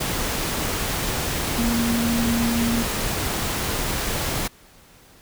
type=tone in noise; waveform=sine; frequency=233.1 Hz; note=A#3; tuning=in tune; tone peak=-20 dBFS; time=1.58-2.83 s; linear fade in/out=10 ms; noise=pink; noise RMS=-25 dBFS; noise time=0-4.48 s; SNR=+2 dB; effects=pink hiss -51 dBFS RMS until 5.21 s